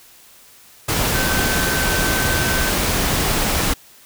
sine tone in noise, 1537 Hz, G6, 35 cents flat, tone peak -23 dBFS, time 1.14-2.7 s, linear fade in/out 10 ms, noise pink, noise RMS -19 dBFS, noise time 0.88-3.74 s, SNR -7 dB, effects white hiss -47 dBFS RMS until 4.05 s

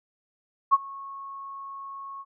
sine tone with ADSR envelope, 1098 Hz, C#6, 17 cents flat, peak -12 dBFS, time 0.71-2.25 s, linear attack 26 ms, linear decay 33 ms, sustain -24 dB, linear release 44 ms, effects none

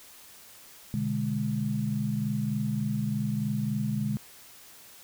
sine chord, G# diminished, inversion first, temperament equal, 123.47 / 146.83 / 207.7 Hz, B2 / D3 / G#3, 0 / 0 / 0 cents, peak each -32 / -32 / -29 dBFS, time 0.94-4.17 s, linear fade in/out 0 ms, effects white hiss -51 dBFS RMS until 5.03 s

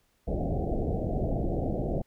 pink low-pass noise, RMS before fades -29 dBFS, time 0.27-2.02 s, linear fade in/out 10 ms, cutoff 750 Hz, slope 96 dB/octave, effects pink hiss -70 dBFS RMS until 2.06 s

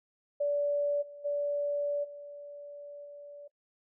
sine tone with level steps, 578 Hz, D5, 28 cents flat, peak -26 / -44 / -28 / -42 / -44 dBFS, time 0.4-3.48 s, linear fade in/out 10 ms, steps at 1.01 / 1.24 / 2.03 / 3.04 s, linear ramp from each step 20 ms, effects noise-tail reverb RT60 0.1 s tail -19 dB re dry

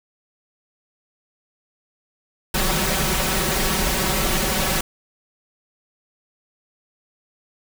pink noise with comb filter, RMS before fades -21 dBFS, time 2.54-4.81 s, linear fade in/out 5 ms, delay 5.3 ms, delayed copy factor +0.9, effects none

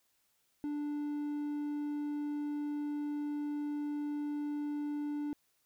triangle tone, 293.7 Hz, D4, in tune, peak -32 dBFS, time 0.64-5.33 s, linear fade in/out 0 ms, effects white hiss -75 dBFS RMS until 5.65 s

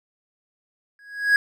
triangle tone with exponential growth, 1657 Hz, G#6, 4 cents flat, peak -9 dBFS, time 0.99-1.36 s, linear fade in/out 1 ms, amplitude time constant 80 ms, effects none

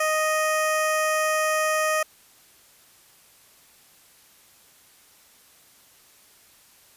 15% pulse tone with notch filter, 622.3 Hz, D#5, in tune, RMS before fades -23 dBFS, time 0-2.03 s, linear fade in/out 5 ms, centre 3700 Hz, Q 1.6, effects white hiss -55 dBFS RMS until 6.96 s + resampled to 32000 Hz

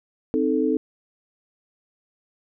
sine chord, A diminished, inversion first, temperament equal, 261.6 / 311.1 / 440 Hz, C4 / Eb4 / A4, 0 / 0 / 0 cents, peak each -23 dBFS, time 0.34-0.77 s, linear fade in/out 0 ms, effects none

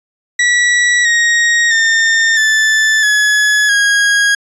40% pulse tone with pitch steps, 1940 / 1876.1 / 1814.3 / 1754.5 / 1696.7 / 1640.8 Hz, B6 / A#6 / A#6 / A6 / G#6 / G#6, -31 / +11 / -47 / -5 / +37 / -21 cents, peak -8 dBFS, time 0.39-4.35 s, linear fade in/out 5 ms, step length 660 ms, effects resampled to 22050 Hz

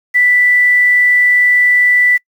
sine tone with quantisation, 1975.5 Hz, B6, in tune, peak -7 dBFS, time 0.14-2.18 s, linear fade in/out 20 ms, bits 6, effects noise-tail reverb RT60 0.1 s tail -26 dB re dry

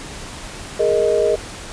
sine chord, Ab suspended second, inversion none, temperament equal, 415.3 / 466.2 / 622.3 Hz, Ab4 / Bb4 / Eb5, 0 / 0 / 0 cents, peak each -18 dBFS, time 0.79-1.36 s, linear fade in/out 10 ms, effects pink hiss -33 dBFS RMS until 1.72 s + resampled to 22050 Hz

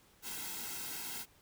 white noise with comb filter, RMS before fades -42 dBFS, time 0.22-1.26 s, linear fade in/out 50 ms, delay 1.7 ms, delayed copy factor -0.85, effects pink hiss -65 dBFS RMS until 1.41 s

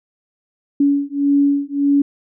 sine beating tone pair, 282.1 / 283.8 Hz, C#4 / C#4, +30 / +41 cents, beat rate 1.7 Hz, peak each -16 dBFS, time 0.8-2.02 s, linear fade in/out 5 ms, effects none

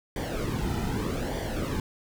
brown noise with flanger, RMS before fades -30 dBFS, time 0.16-1.8 s, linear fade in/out 2 ms, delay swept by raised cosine 0.75 to 1.85 ms, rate 0.82 Hz, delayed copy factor -0.7, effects none

